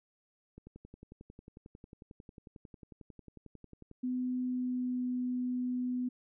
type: click train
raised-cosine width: 3 ms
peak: -37 dBFS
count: 38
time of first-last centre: 0.58-3.913 s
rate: 11.1 Hz
type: tone with pitch glide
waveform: sine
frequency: 251.9 to 249.7 Hz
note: B3 to B3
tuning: +34 to +19 cents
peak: -31 dBFS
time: 4.03-6.09 s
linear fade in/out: 10 ms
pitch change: -15 cents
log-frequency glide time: 4.42-5.01 s
effects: none

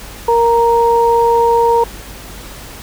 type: tone pair together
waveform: sine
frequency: 466.4 / 932.3 Hz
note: A#4 / A#5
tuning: +1 / 0 cents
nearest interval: octave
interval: 1199 cents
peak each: -11 dBFS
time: 0.28-1.84 s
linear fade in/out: 5 ms
effects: added 49 Hz sine -34 dBFS peak until 2.82 s + pink hiss -33 dBFS RMS until 2.82 s

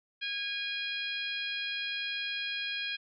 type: harmonic tone with a mistuned harmonic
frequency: 819 Hz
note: G#5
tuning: 24 cents flat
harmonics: 2 / 3 / 4 / 5 / 6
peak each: -39 / -37 / -37 / -42 / -49 dBFS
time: 0.21-2.97 s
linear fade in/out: 20 ms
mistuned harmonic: 6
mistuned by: +17 cents
effects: none

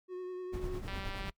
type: tone with vibrato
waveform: triangle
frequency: 365.3 Hz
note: F#4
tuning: 22 cents flat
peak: -36 dBFS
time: 0.08-0.82 s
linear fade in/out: 50 ms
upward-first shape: triangle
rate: 10 Hz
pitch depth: 22 cents each way
type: noise with tremolo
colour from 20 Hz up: brown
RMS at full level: -38 dBFS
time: 0.52-1.31 s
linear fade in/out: 20 ms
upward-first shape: sine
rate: 9.5 Hz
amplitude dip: 50%
type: click train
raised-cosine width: 0.3 ms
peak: -27 dBFS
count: 82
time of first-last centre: 0.88-1.295 s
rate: 195 Hz
effects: noise-tail reverb RT60 0.1 s tail -23 dB re dry

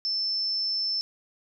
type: tone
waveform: sine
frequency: 5300 Hz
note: E8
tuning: 9 cents sharp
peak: -25 dBFS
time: 0.05-1.01 s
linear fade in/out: 0 ms
effects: none

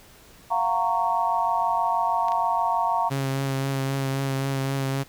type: chord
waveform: sine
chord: Gb major seventh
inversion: third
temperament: just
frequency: 693.7 / 740 / 925 / 1110 Hz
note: F5 / Gb5 / Bb5 / Db6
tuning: -12 / 0 / -14 / +2 cents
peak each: -27 / -29 / -23 / -28 dBFS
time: 0.5-3.1 s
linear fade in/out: 20 ms
type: clicks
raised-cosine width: 0.2 ms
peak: -21 dBFS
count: 2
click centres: 2.284 / 2.32 s
type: tone with vibrato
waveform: sawtooth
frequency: 135.8 Hz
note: C#3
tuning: 35 cents flat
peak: -20 dBFS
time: 3.1-5.04 s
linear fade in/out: 20 ms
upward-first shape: triangle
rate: 3.8 Hz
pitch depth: 22 cents each way
effects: pink hiss -51 dBFS RMS until 5.08 s

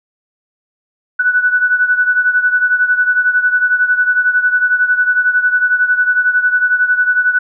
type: beating tone pair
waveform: sine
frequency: 1482 / 1493 Hz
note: F#6 / F#6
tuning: +2 / +15 cents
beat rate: 11 Hz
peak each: -11 / -16 dBFS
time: 1.19-7.39 s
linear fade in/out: 10 ms
effects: none

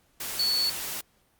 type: tone in noise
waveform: sine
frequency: 4435 Hz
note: C#8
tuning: in tune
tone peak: -23 dBFS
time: 0.39-0.7 s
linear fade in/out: 5 ms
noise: white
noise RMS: -34 dBFS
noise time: 0.2-1.01 s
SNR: +8 dB
effects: pink hiss -66 dBFS RMS until 1.39 s + Opus 48 kbps

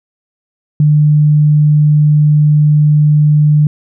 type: tone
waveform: sine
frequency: 150 Hz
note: D3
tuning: 37 cents sharp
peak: -5 dBFS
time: 0.8-3.67 s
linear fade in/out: 2 ms
effects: none

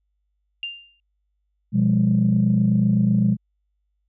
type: tone with exponential decay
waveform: sine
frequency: 2794 Hz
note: F7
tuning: in tune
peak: -24 dBFS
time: 0.63-1 s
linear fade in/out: 1 ms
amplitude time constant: 79 ms
type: chord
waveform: sine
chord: F diminished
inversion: second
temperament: equal with one note detuned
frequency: 123.47 / 174.61 / 202.6 Hz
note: Cb3 / F3 / Ab3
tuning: 0 / 0 / -43 cents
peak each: -20 / -21 / -17 dBFS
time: 1.72-3.37 s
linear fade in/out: 50 ms
effects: tanh soft clip ceiling -8 dBFS + added 50 Hz sine -69 dBFS peak until 4.08 s

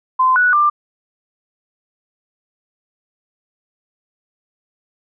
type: tone with pitch steps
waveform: sine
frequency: 1031 / 1473 / 1188 Hz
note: C6 / F#6 / D6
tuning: -26 / -8 / +20 cents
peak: -10 dBFS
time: 0.19-0.7 s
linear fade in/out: 10 ms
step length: 170 ms
effects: none

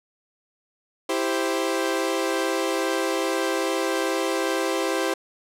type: chord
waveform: sawtooth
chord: C major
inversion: first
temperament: equal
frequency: 329.6 / 392 / 523.3 Hz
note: E4 / G4 / C5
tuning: 0 / 0 / 0 cents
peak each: -23 dBFS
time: 1.09-5.14 s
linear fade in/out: 5 ms
effects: low-pass 12000 Hz 12 dB/octave

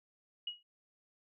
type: tone with exponential decay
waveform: sine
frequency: 2900 Hz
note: F#7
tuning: 35 cents flat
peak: -33 dBFS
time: 0.47-0.63 s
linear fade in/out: 5 ms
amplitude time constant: 33 ms
effects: none

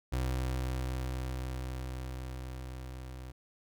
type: tone with level ramp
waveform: 30% pulse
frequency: 63.9 Hz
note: C2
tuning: 40 cents flat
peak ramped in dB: -27 to -40 dBFS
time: 0.12-3.32 s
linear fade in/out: 10 ms
effects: none

